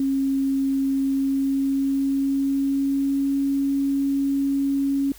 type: tone with pitch glide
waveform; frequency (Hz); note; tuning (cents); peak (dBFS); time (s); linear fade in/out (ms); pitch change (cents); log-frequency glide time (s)
sine; 271.4 to 276.6; C#4 to C#4; -36 to -4; -19; 0-5.12; 2; +32; 1-3.37
effects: added 50 Hz sine -48 dBFS peak until 5.18 s + white hiss -48 dBFS RMS until 5.18 s